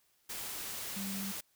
sine tone in noise, 196 Hz, G3, in tune, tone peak -38 dBFS, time 0.96-1.32 s, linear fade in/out 10 ms, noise white, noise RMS -41 dBFS, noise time 0.29-1.41 s, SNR 0 dB, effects white hiss -72 dBFS RMS until 1.55 s

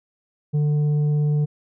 sine tone with tanh clipping, 148.6 Hz, D3, 21 cents sharp, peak -18 dBFS, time 0.53-1.46 s, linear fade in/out 20 ms, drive 5 dB, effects none

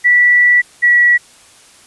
sine tone pair in turn, 1956 / 1935.8 Hz, B6 / B6, -17 / -35 cents, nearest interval unison, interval 18 cents, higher first, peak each -6 dBFS, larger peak neither, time 0.04-0.62 / 0.82-1.18 s, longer first, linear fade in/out 20 ms, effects white hiss -44 dBFS RMS until 1.86 s + resampled to 24000 Hz

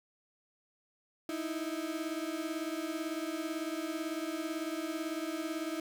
35% pulse beating tone pair, 311.1 / 329.1 Hz, D#4 / E4, 0 / -3 cents, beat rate 18 Hz, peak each -36 / -36 dBFS, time 1.29-5.8 s, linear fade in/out 2 ms, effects none

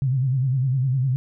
sine tone with vibrato, 130.81 Hz, C3, in tune, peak -18 dBFS, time 0.02-1.16 s, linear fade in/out 0 ms, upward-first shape sine, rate 9.9 Hz, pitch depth 100 cents each way, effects none

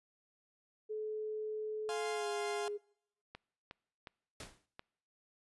sine tone with pitch glide, 430.2 to 413.4 Hz, A4 to G#4, -39 to -8 cents, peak -37 dBFS, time 0.89-2.78 s, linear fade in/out 20 ms, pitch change -69 cents, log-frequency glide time 2.11-2.28 s
sawtooth chord, F minor, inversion none, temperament equal, 698.5 / 830.6 / 1046.5 Hz, F5 / Ab5 / C6, 0 / 0 / 0 cents, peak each -37 / -41 / -42 dBFS, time 1.89-2.68 s, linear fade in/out 0 ms
click train, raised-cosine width 0.3 ms, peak -31 dBFS, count 5, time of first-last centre 3.35-4.794 s, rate 2.77 Hz
pink noise with exponential decay, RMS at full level -44 dBFS, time 4.4-4.66 s, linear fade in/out 2 ms, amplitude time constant 56 ms
effects noise-tail reverb RT60 0.8 s tail -26 dB re dry + resampled to 24000 Hz

